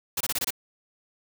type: noise bursts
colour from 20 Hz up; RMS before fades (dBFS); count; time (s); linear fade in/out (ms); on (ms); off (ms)
white; -27; 6; 0.17-0.506; 5; 36; 24
effects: none